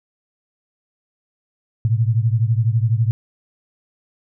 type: beating tone pair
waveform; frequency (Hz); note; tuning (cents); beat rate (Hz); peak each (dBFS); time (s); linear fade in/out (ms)
sine; 110 / 122; A2 / B2; 0 / -21; 12; -16 / -19; 1.85-3.11; 0
effects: none